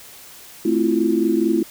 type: chord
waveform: sine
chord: F major seventh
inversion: first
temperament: equal with one note detuned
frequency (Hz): 220 / 261.6 / 329.6 / 354.1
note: A3 / C4 / E4 / F4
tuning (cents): 0 / 0 / 0 / +24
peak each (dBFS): -22 / -24 / -18 / -22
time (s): 0.65-1.63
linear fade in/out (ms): 5
effects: white hiss -42 dBFS RMS until 1.7 s